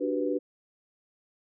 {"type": "chord", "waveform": "sine", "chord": "G major seventh", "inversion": "second", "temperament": "equal", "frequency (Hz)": [293.7, 370, 392, 493.9], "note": ["D4", "F#4", "G4", "B4"], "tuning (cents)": [0, 0, 0, 0], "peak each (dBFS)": [-30, -32, -35, -30], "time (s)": [0, 0.39], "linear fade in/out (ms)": 20, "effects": []}